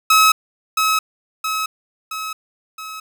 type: tone with echo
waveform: sawtooth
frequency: 1284 Hz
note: E6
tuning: 46 cents flat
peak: -6 dBFS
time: 0.1-0.32 s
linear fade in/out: 5 ms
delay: 670 ms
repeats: 4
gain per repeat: -5 dB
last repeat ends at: 3 s
effects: none